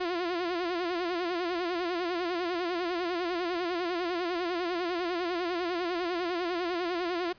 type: tone with vibrato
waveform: sawtooth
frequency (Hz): 350.6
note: F4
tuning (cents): +7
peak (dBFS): -25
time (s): 0-7.33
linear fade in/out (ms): 10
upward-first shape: sine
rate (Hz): 10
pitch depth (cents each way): 85
effects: pink hiss -59 dBFS RMS until 7.38 s + resampled to 11025 Hz